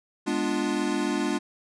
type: chord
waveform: square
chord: G# diminished seventh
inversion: none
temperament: equal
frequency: 207.7 / 246.9 / 293.7 / 349.2 Hz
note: G#3 / B3 / D4 / F4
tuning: 0 / 0 / 0 / 0 cents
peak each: -32 / -32 / -29 / -31 dBFS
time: 0.26-1.39 s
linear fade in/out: 20 ms
effects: resampled to 22050 Hz